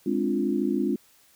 sine chord, D half-diminished seventh, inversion second, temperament equal, 207.7 / 261.6 / 293.7 / 349.2 Hz, Ab3 / C4 / D4 / F4, 0 / 0 / 0 / 0 cents, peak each -28 dBFS, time 0.06-0.96 s, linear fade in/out 5 ms, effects white hiss -59 dBFS RMS until 1.35 s

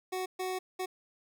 25% pulse tone bursts at uneven times, 371.3 Hz, F#4, 6 cents sharp, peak -29 dBFS, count 3, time 0.12-0.26 / 0.39-0.59 / 0.79-0.86 s, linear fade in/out 10 ms, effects none

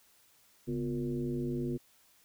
sine tone with frequency modulation, 246.9 Hz, B3, in tune, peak -31 dBFS, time 0.67-1.78 s, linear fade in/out 20 ms, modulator 108 Hz, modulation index 1.3, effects white hiss -65 dBFS RMS until 2.24 s

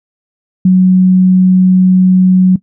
sine tone, 185 Hz, F#3, in tune, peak -3 dBFS, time 0.65-2.56 s, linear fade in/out 5 ms, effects noise-tail reverb RT60 0.1 s tail -18 dB re dry

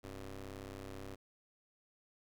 15% pulse ring-modulated tone, 98.6 Hz, G2, 11 cents sharp, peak -36 dBFS, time 0.03-1.16 s, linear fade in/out 20 ms, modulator 180 Hz, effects none

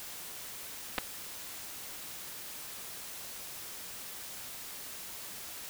clicks, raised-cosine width 0.3 ms, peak -14 dBFS, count 2, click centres 0.981 / 0.985 s, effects white hiss -44 dBFS RMS until 5.69 s

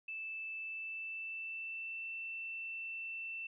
sine tone with pitch glide, 2637 to 2675 Hz, E7 to E7, 0 to +25 cents, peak -40 dBFS, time 0.08-3.47 s, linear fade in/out 5 ms, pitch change +25 cents, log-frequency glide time 0.56-2.09 s, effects none

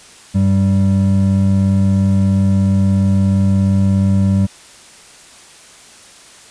triangle tone pair together, 97.2 / 194.19 Hz, G2 / G3, -14 / -16 cents, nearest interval octave, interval 1198 cents, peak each -11 dBFS, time 0.34-4.47 s, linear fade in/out 20 ms, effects white hiss -41 dBFS RMS until 6.5 s + resampled to 22050 Hz

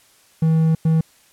triangle tone bursts at uneven times, 160.7 Hz, E3, 44 cents flat, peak -11 dBFS, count 2, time 0.42-0.75 / 0.85-1.01 s, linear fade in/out 5 ms, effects white hiss -54 dBFS RMS until 1.32 s + low-pass 12000 Hz 12 dB/octave

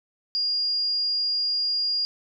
sine tone, 4833 Hz, D8, 49 cents sharp, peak -22 dBFS, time 0.35-2.05 s, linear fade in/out 0 ms, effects none

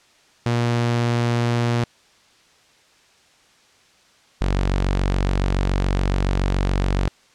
sawtooth tone pair in turn, 118.9 / 47.08 Hz, A#2 / F#1, +35 / +31 cents, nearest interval octave + major third, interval 1604 cents, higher first, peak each -14 dBFS, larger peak neither, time 0.46-1.84 / 4.41-7.08 s, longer second, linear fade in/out 0 ms, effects white hiss -55 dBFS RMS until 7.34 s + low-pass 6000 Hz 12 dB/octave

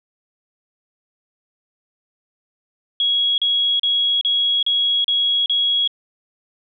sine tone bursts, 3322 Hz, G#7, in tune, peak -15 dBFS, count 7, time 3-5.876 s, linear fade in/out 2 ms, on 380 ms, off 36 ms, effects none

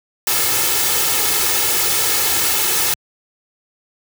white noise with comb filter, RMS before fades -17 dBFS, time 0.27-2.94 s, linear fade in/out 2 ms, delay 2.3 ms, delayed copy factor +0.65, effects high-pass 80 Hz 12 dB/octave

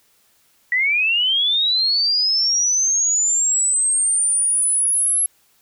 sine linear sweep, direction up, 1925 to 11175 Hz, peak -15 dBFS, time 0.72-5.26 s, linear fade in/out 2 ms, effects white hiss -59 dBFS RMS until 5.61 s

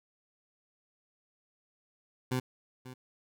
20% pulse tone with echo, 127.7 Hz, C3, 42 cents flat, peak -24 dBFS, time 2.31-2.4 s, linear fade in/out 10 ms, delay 540 ms, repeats 1, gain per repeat -15 dB, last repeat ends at 2.94 s, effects none

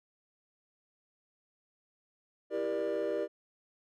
triangle chord, E half-diminished seventh, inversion none, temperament just, 329.6 / 395.6 / 474.7 / 593.3 Hz, E4 / G4 / Bb4 / D5, 0 / +16 / +31 / +18 cents, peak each -36 / -33 / -33 / -32 dBFS, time 2.5-3.28 s, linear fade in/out 50 ms, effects tanh soft clip ceiling -23 dBFS

